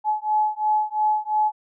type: beating tone pair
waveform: sine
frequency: 852 / 854.9 Hz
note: G#5 / G#5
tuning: +44 / +50 cents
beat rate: 2.9 Hz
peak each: -22 dBFS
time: 0.04-1.52 s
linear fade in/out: 50 ms
effects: none